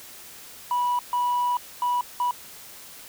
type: tone bursts at uneven times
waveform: sine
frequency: 978 Hz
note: B5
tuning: 17 cents flat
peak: -19 dBFS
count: 4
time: 0.71-0.99 / 1.13-1.57 / 1.82-2.01 / 2.2-2.31 s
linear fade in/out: 2 ms
effects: tanh soft clip ceiling -19 dBFS + white hiss -44 dBFS RMS until 3.08 s